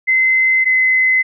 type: tone pair in turn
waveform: sine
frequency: 2057 / 2042 Hz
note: C7 / C7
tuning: -30 / -43 cents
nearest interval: unison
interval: 13 cents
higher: first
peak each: -10 dBFS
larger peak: neither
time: 0.07-0.65 / 0.65-1.23 s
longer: neither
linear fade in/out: 20 ms
effects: none